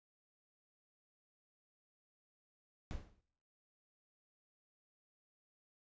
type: noise with exponential decay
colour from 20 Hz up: brown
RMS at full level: -39 dBFS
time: 2.91-3.21 s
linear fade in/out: 0 ms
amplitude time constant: 65 ms
effects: noise-tail reverb RT60 0.8 s tail -26 dB re dry + resampled to 16000 Hz